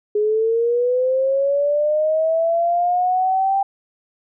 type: linear sweep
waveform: sine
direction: up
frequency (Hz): 415.3 to 790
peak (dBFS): -15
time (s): 0.15-3.63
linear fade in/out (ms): 5
effects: none